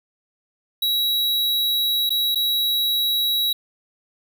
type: tone with dropouts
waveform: square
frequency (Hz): 3876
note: B7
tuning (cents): -33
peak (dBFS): -19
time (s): 0.82-3.53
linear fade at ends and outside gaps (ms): 5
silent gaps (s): 2.094-2.104 / 2.348-2.356
effects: none